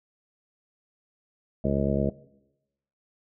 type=harmonic tone; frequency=69.3 Hz; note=C#2; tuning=in tune; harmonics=1 / 2 / 3 / 4 / 5 / 6 / 7 / 8 / 9; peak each=-32 / -29 / -27 / -35 / -33 / -35 / -33 / -34 / -31 dBFS; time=1.64-2.1 s; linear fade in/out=5 ms; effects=noise-tail reverb RT60 0.9 s tail -19 dB re dry